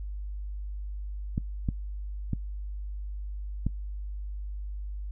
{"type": "clicks", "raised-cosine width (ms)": 5, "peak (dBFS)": -15, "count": 4, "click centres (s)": [1.379, 1.688, 2.333, 3.666], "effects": ["noise-tail reverb RT60 0.1 s tail -22 dB re dry", "added 50 Hz sine -33 dBFS peak until 5.11 s"]}